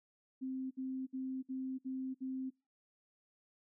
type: tone bursts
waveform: sine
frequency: 261.6 Hz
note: C4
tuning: in tune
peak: -37 dBFS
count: 6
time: 0.41-2.505 s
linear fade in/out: 20 ms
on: 300 ms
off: 59 ms
effects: noise-tail reverb RT60 0.3 s tail -25 dB re dry